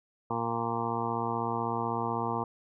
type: harmonic tone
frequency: 116 Hz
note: A#2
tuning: 8 cents flat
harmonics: 1 / 2 / 3 / 4 / 6 / 7 / 8 / 9 / 10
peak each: -38 / -37 / -39 / -37 / -39 / -37 / -35 / -37 / -39 dBFS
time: 0.3-2.44 s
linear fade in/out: 5 ms
effects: none